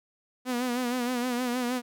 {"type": "tone with vibrato", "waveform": "sawtooth", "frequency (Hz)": 246.9, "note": "B3", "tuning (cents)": 0, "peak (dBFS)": -23, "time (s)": [0.45, 1.82], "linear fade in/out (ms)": 50, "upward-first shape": "sine", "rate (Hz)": 6.4, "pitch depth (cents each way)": 60, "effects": []}